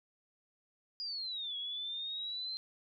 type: exponential two-way sweep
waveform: sine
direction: down then up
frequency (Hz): 4908 to 3322 to 4143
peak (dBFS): -37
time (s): 1-2.57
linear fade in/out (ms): 0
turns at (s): 1.57
effects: none